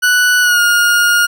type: tone with pitch glide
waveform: 40% pulse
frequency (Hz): 1480 to 1426.3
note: F#6 to F6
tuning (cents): 0 to +36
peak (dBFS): -8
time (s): 0.02-1.27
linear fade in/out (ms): 20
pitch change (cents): -64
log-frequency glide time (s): 0.41-0.6
effects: none